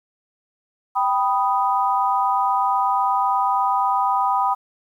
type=chord; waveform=sine; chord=G augmented; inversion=none; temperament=equal; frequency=784 / 987.8 / 1244.5 Hz; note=G5 / B5 / D#6; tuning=0 / 0 / 0 cents; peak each=-21 / -20 / -23 dBFS; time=0.95-4.55 s; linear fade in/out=20 ms; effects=9-bit